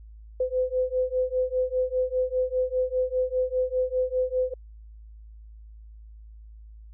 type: beating tone pair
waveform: sine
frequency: 507 / 512 Hz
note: B4 / C5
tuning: +45 / -38 cents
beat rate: 5 Hz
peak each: -26 dBFS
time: 0.4-4.54 s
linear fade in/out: 5 ms
effects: added 54 Hz sine -43 dBFS peak until 6.93 s